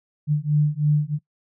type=beating tone pair; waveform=sine; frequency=147.6 / 150.7 Hz; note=D3 / D3; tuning=+9 / +45 cents; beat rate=3.1 Hz; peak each=-20 dBFS; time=0.27-1.19 s; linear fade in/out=50 ms; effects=noise-tail reverb RT60 0.1 s tail -21 dB re dry